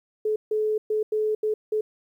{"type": "tone bursts at uneven times", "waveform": "sine", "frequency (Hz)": 429.7, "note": "A4", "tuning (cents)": -41, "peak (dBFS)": -21, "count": 6, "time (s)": [[0.25, 0.36], [0.51, 0.78], [0.9, 1.03], [1.12, 1.35], [1.43, 1.54], [1.72, 1.81]], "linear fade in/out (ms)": 5, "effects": ["10-bit"]}